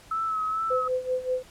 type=tone with vibrato; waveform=sine; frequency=1299 Hz; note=E6; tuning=26 cents flat; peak=-25 dBFS; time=0.11-0.88 s; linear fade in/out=5 ms; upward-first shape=sine; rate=2.3 Hz; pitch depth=34 cents each way
type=tone with tremolo; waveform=sine; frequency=509 Hz; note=C5; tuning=48 cents flat; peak=-22 dBFS; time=0.7-1.43 s; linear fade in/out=10 ms; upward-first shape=sine; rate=5.2 Hz; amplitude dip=80%
effects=pink hiss -52 dBFS RMS until 1.5 s + low-pass 11000 Hz 12 dB/octave